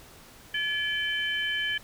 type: tone cluster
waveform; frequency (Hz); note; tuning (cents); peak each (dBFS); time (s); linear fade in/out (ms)
sine; 1712 / 2335 / 3065; A6 / D7 / G7; -48 / -11 / -40; -29 / -36 / -30; 0.54-1.78; 5
effects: pink hiss -51 dBFS RMS until 1.83 s